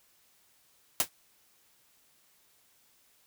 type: noise with exponential decay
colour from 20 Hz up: white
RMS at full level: -21 dBFS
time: 1-1.09 s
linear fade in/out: 1 ms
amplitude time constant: 18 ms
effects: white hiss -66 dBFS RMS until 3.26 s